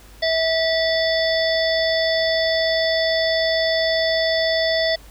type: harmonic tone with a mistuned harmonic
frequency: 650 Hz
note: E5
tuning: 24 cents flat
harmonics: 1 / 3 / 5 / 7 / 8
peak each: -19 / -24 / -26 / -27 / -28 dBFS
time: 0.22-4.96 s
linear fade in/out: 10 ms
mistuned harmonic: 5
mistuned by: +120 cents
effects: added 50 Hz sine -43 dBFS peak until 5.1 s + pink hiss -48 dBFS RMS until 5.1 s